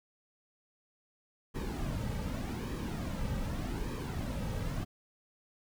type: noise with flanger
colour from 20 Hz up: brown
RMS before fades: -36 dBFS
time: 1.54-4.85 s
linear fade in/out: 20 ms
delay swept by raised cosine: 1.4 to 2.9 ms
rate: 0.84 Hz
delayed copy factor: -0.6
effects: none